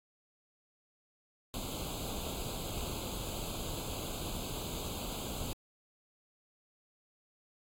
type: noise with comb filter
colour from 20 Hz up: pink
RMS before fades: -39 dBFS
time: 1.54-5.53 s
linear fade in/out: 0 ms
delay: 0.27 ms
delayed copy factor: +1
effects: AAC 64 kbps